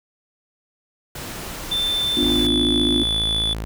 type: noise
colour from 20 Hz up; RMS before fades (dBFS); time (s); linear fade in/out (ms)
pink; -32; 1.15-2.47; 5
type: tone with pitch glide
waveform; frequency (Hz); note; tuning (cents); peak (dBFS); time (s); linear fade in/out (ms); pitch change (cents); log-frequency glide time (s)
triangle; 3546 to 3467; A7 to A7; +13 to -26; -18; 1.71-3.54; 10; -39; 2.28-2.48
type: chord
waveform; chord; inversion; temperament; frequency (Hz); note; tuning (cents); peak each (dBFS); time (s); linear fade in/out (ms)
sine; B diminished; none; equal; 246.9 / 293.7 / 349.2; B3 / D4 / F4; 0 / 0 / 0; -22 / -23 / -24; 2.17-3.03; 2
type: tone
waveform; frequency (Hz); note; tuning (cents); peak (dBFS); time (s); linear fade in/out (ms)
sawtooth; 54.6; A1; -13; -22; 2.22-3.65; 0
effects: none